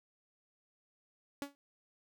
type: tone with exponential decay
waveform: sawtooth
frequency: 282.5 Hz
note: C#4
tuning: 33 cents sharp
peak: -30 dBFS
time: 1.42-1.55 s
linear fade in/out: 0 ms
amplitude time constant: 27 ms
effects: none